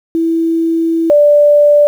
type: tone pair in turn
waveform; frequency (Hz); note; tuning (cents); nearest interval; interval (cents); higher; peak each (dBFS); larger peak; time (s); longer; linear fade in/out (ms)
sine; 329.3 / 586.7; E4 / D5; -2 / -2; minor seventh; 1000; second; -10 / -4; second; 0.15-1.1 / 1.1-1.87; first; 0
effects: 7-bit